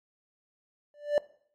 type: tone with exponential growth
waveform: triangle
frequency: 587.3 Hz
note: D5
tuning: in tune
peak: -16 dBFS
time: 0.94-1.18 s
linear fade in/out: 1 ms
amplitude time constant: 51 ms
effects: noise-tail reverb RT60 0.6 s tail -20 dB re dry + AAC 64 kbps